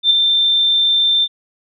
sine tone with ADSR envelope, 3573 Hz, A7, 26 cents sharp, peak -6 dBFS, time 0.03-1.28 s, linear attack 75 ms, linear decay 5 ms, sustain -5 dB, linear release 49 ms, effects none

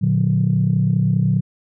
sine chord, Bb augmented, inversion none, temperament equal with one note detuned, 116.54 / 146.83 / 181.4 Hz, Bb2 / D3 / F#3, 0 / 0 / -34 cents, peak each -18 dBFS, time 0.01-1.41 s, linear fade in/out 20 ms, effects tanh soft clip ceiling -6 dBFS

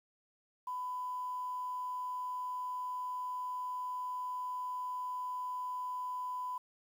sine tone with quantisation, 1000 Hz, B5, 21 cents sharp, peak -36 dBFS, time 0.67-6.58 s, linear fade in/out 5 ms, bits 10, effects none

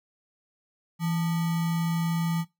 sine tone with sample-and-hold, 166.3 Hz, E3, 16 cents sharp, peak -24 dBFS, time 0.99-2.45 s, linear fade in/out 50 ms, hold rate 1050 Hz, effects noise-tail reverb RT60 0.2 s tail -18 dB re dry

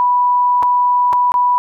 sine tone with dropouts, 984 Hz, B5, 7 cents flat, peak -10 dBFS, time 0-1.58 s, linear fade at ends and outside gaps 0 ms, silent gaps 0.626-0.631 / 1.128-1.132 / 1.319-1.341 s, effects none

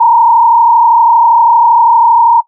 sine tone with frequency modulation, 932.3 Hz, A#5, in tune, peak -3 dBFS, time 0-2.41 s, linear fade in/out 10 ms, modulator 32.6 Hz, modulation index 1.1, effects noise-tail reverb RT60 0.1 s tail -18 dB re dry

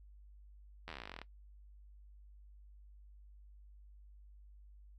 slowing click train, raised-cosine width 0.3 ms, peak -29 dBFS, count 20, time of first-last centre 0.88-1.216 s, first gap 11 ms, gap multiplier 1.05, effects noise-tail reverb RT60 0.1 s tail -17 dB re dry + added 50 Hz sine -55 dBFS peak until 4.98 s

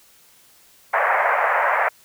pink band-pass noise, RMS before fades -19 dBFS, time 0.93-1.89 s, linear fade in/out 10 ms, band 560 to 2100 Hz, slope 48 dB/octave, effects white hiss -53 dBFS RMS until 2.04 s

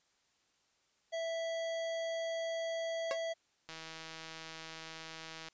harmonic tone, 659.3 Hz, E5, in tune, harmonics 1 / 3 / 5 / 7 / 9 / 10, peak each -35 / -46 / -48 / -55 / -59 / -56 dBFS, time 1.12-3.34 s, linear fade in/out 20 ms
sawtooth tone with exponential decay, 549 Hz, C#5, 17 cents flat, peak -27 dBFS, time 3.11-3.19 s, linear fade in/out 1 ms, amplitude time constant 17 ms
click train, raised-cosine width 0.2 ms, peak -29 dBFS, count 290, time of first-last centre 3.69-5.485 s, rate 161 Hz
effects white hiss -74 dBFS RMS until 5.53 s + resampled to 16000 Hz

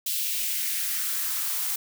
blue noise with high-pass filter sweep, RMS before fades -28 dBFS, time 0.06-1.76 s, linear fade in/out 5 ms, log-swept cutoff 3200 to 830 Hz, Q 1.8, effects none

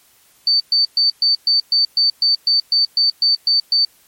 sine tone bursts, 4563 Hz, C#8, 49 cents sharp, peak -11 dBFS, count 14, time 0.47-3.85 s, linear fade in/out 2 ms, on 130 ms, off 120 ms, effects white hiss -53 dBFS RMS until 4.07 s + MP3 64 kbps

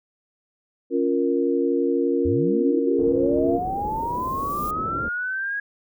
sine chord, Bb minor, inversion first, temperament equal, 277.2 / 349.2 / 466.2 Hz, Db4 / F4 / Bb4, 0 / 0 / 0 cents, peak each -23 dBFS, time 0.9-3.6 s, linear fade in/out 50 ms
sine linear sweep, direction up, 73.42 to 1661.2 Hz, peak -24 dBFS, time 2.25-5.6 s, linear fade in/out 5 ms
white low-pass noise, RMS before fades -33 dBFS, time 2.98-5.09 s, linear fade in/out 10 ms, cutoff 470 Hz, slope 24 dB/octave
violet noise with exponential growth, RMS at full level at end -37 dBFS, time 3-4.71 s, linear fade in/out 5 ms, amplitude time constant 370 ms
effects none

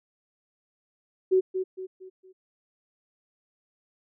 sine tone with echo, 374.7 Hz, F#4, 22 cents sharp, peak -17 dBFS, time 1.31-1.41 s, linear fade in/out 20 ms, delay 230 ms, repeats 4, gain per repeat -8 dB, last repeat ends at 2.33 s, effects none

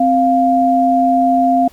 sine tone pair together, 261.6 / 698.5 Hz, C4 / F5, 0 / 0 cents, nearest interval octave + perfect fourth, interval 1700 cents, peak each -14 / -11 dBFS, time 0-1.68 s, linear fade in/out 5 ms, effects pink hiss -47 dBFS RMS until 1.72 s + Opus 48 kbps

